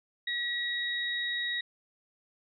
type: tone pair together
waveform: sine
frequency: 1919 / 3795 Hz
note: A#6 / A#7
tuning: +50 / +30 cents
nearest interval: octave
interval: 1180 cents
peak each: -32 / -33 dBFS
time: 0.27-1.61 s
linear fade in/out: 5 ms
effects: none